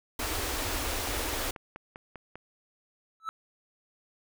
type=band-stop noise; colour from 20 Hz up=pink; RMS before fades=-32 dBFS; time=0.19-1.51 s; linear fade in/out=5 ms; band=100 to 250 Hz; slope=48 dB/octave
type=click train; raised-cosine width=0.5 ms; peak=-27 dBFS; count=10; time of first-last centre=0.57-2.356 s; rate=5.04 Hz
type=tone with exponential growth; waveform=triangle; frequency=1311 Hz; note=E6; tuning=10 cents flat; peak=-25 dBFS; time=3.2-3.29 s; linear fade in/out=0 ms; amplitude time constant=19 ms
effects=none